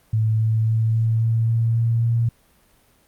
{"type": "tone with pitch steps", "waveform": "sine", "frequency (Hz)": [110, 110.89, 111.79, 112.7, 113.62, 114.54, 115.47, 116.41], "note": ["A2", "A2", "A2", "A2", "A#2", "A#2", "A#2", "A#2"], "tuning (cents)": [0, 14, 28, 42, -44, -30, -16, -2], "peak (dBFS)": -16, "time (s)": [0.13, 2.29], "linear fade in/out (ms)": 5, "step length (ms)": 270, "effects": ["pink hiss -58 dBFS RMS until 3.07 s", "Opus 32 kbps"]}